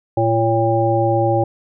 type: harmonic tone with a mistuned harmonic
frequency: 114.1 Hz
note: A#2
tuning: 37 cents flat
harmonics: 1 / 3 / 5 / 7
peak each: -19 / -19 / -19 / -19 dBFS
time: 0.17-1.44 s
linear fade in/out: 5 ms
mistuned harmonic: 5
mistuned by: -28 cents
effects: none